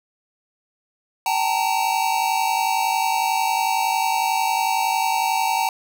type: tone cluster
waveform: square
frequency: 770 / 873 / 924 Hz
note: G5 / A5 / A#5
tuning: -31 / -14 / -16 cents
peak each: -24 dBFS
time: 1.26-5.69 s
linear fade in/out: 2 ms
effects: none